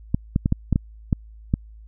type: clicks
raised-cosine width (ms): 5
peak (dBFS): -6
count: 8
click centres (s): 0.145 / 0.361 / 0.459 / 0.524 / 0.727 / 0.759 / 1.128 / 1.539
effects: added 54 Hz sine -41 dBFS peak until 1.87 s